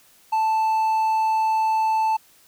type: tone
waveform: triangle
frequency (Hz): 880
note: A5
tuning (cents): 0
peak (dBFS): -16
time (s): 0.32-2.17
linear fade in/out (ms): 10
effects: white hiss -55 dBFS RMS until 2.47 s